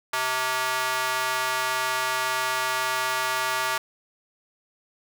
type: tone with high-pass filter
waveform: square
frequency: 129.1 Hz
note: C3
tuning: 23 cents flat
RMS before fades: -26 dBFS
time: 0.13-3.78 s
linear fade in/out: 5 ms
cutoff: 1100 Hz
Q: 1.5
effects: none